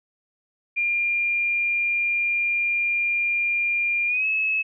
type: tone with pitch glide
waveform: sine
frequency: 2400 to 2587 Hz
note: D7 to E7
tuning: +37 to -33 cents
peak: -20 dBFS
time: 0.76-4.63 s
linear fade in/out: 20 ms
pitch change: +130 cents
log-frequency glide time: 4.07-4.26 s
effects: none